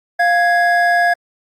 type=tone pair together; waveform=triangle; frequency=699 / 1662.5 Hz; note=F5 / G#6; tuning=+1 / +1 cents; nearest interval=octave + minor third; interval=1500 cents; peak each=-11 / -13 dBFS; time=0.19-1.14 s; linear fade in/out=10 ms; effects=Opus 48 kbps